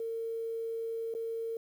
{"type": "tone with dropouts", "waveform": "sine", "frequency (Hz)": 455.2, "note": "A#4", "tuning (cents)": -41, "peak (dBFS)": -33, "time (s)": [0, 1.57], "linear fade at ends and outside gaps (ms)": 2, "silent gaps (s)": [1.14, 1.149], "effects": ["10-bit"]}